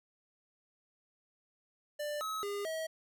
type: tone with pitch steps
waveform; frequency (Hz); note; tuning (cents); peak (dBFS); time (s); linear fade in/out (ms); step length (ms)
square; 592 / 1283 / 406 / 641; D5 / E6 / G#4 / E5; +14 / -47 / -39 / -49; -36; 1.99-2.87; 10; 220
effects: none

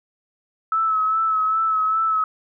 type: tone with vibrato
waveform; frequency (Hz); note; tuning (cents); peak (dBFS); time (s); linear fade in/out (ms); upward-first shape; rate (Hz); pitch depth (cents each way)
sine; 1300; E6; -24; -17; 0.72-2.24; 2; sine; 2.5; 30
effects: none

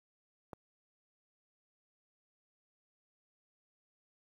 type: click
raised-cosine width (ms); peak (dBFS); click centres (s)
1; -29; 0.532
effects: high-pass 60 Hz 12 dB/octave + 10-bit

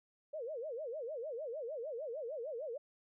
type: tone with vibrato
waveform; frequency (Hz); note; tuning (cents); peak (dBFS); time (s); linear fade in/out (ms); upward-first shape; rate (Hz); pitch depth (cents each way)
sine; 537; C5; +45; -39; 0.33-2.78; 10; sine; 6.6; 300
effects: none

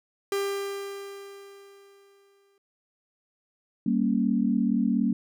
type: tone with exponential decay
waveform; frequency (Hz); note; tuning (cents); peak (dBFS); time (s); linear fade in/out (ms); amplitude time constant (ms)
45% pulse; 397.4; G4; +24; -24; 0.32-2.58; 2; 490
type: chord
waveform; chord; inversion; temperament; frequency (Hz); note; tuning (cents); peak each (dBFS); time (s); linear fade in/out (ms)
sine; G diminished; none; equal; 196 / 233.1 / 277.2; G3 / Bb3 / Db4; 0 / 0 / 0; -26 / -24 / -28; 3.86-5.13; 5
effects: none

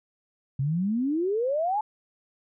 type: exponential sweep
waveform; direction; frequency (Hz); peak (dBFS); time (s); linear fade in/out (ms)
sine; up; 130 to 880; -23; 0.59-1.81; 5
effects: none

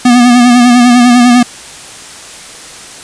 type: tone with vibrato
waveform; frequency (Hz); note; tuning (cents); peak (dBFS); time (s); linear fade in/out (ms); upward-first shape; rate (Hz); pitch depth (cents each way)
square; 243.8; B3; -22; -3; 0.05-1.43; 5; sine; 10; 44
effects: white hiss -29 dBFS RMS until 3.03 s + resampled to 22050 Hz

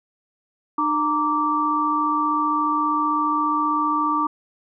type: tone cluster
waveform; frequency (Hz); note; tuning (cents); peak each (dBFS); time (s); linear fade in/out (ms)
sine; 302.5 / 926 / 1166; D#4 / A#5 / D6; -49 / -12 / -13; -25 / -25 / -20; 0.78-4.27; 5
effects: none

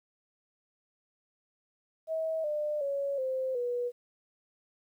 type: tone with pitch steps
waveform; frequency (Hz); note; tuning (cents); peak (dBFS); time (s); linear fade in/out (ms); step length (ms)
sine; 642 / 599 / 558.9 / 521.5 / 486.5; E5 / D5 / C#5 / C5 / B4; -46 / +34 / +14 / -6 / -26; -29; 2.07-3.92; 50; 370
effects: 11-bit

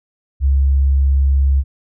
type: tone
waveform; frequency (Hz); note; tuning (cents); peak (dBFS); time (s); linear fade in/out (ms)
sine; 68.4; C#2; -23; -10; 0.4-1.64; 50
effects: none

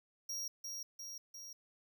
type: tone with echo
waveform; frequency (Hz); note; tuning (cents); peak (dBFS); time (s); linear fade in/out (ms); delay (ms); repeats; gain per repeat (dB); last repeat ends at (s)
45% pulse; 5640; F8; +16; -39; 0.29-0.48; 5; 350; 3; -3; 1.53
effects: 12-bit

